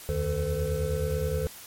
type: tone cluster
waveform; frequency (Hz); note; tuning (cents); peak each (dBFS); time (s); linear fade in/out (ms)
triangle; 74.7 / 84.2 / 153.7 / 439.5 / 508; D2 / E2 / D#3 / A4 / B4; +30 / +37 / -21 / -2 / +49; -30; 0.09-1.47; 0
effects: white hiss -45 dBFS RMS until 1.66 s + MP3 64 kbps